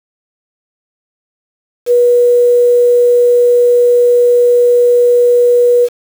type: tone with quantisation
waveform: sine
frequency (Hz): 485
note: B4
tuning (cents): -31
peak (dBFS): -5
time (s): 1.86-5.89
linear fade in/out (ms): 50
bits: 5
effects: none